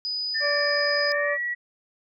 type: tone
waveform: sine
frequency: 4975 Hz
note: D#8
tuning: 1 cent flat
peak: -26 dBFS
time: 0.05-1.12 s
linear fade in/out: 0 ms
type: tone with pitch glide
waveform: sine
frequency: 1790 to 1929.6 Hz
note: A6 to B6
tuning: +29 to -41 cents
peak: -25 dBFS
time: 0.34-1.55 s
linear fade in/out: 20 ms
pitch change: +130 cents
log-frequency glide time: 1.11-1.36 s
type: harmonic tone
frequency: 580 Hz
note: D5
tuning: 22 cents flat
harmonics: 1 / 2 / 3 / 4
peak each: -25 / -33 / -34 / -36 dBFS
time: 0.4-1.38 s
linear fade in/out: 50 ms
effects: none